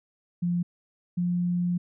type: tone pair in turn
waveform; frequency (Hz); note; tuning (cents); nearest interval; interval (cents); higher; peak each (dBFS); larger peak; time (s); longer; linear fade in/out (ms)
sine; 174.61 / 176.33; F3 / F3; 0 / +17; unison; 17; second; -23 / -23; neither; 0.42-0.63 / 1.17-1.78; second; 10
effects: none